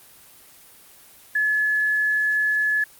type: tone with quantisation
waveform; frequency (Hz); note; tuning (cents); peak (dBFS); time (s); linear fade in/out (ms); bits
sine; 1711; A6; -49; -18; 1.35-2.84; 5; 8
effects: white hiss -49 dBFS RMS until 2.99 s + Opus 24 kbps